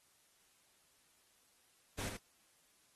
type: noise with echo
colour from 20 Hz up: pink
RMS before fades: -42 dBFS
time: 1.98-2.09 s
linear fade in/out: 10 ms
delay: 82 ms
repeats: 1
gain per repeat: -5 dB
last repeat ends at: 2.172 s
effects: white hiss -71 dBFS RMS until 2.95 s + AAC 32 kbps